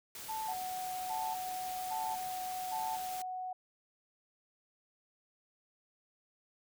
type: noise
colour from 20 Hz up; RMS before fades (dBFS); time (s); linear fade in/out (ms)
white; -46; 0.15-3.22; 2
type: tone bursts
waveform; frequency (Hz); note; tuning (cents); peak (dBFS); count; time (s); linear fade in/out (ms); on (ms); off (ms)
sine; 880; A5; 0; -36; 4; 0.28-2.97; 20; 260; 550
type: tone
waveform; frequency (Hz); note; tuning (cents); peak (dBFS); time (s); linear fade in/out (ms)
sine; 740; F#5; 0; -37; 0.48-3.53; 5
effects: none